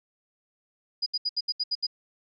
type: tone bursts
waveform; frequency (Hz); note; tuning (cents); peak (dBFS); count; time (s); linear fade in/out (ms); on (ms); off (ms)
sine; 4914; D#8; -22; -24; 8; 1.02-1.868; 10; 43; 72
effects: none